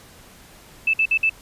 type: tone bursts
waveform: sine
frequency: 2633 Hz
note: E7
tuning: 3 cents flat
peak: -15 dBFS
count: 4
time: 0.87-1.296 s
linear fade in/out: 5 ms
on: 66 ms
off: 54 ms
effects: pink hiss -47 dBFS RMS until 1.41 s + resampled to 32000 Hz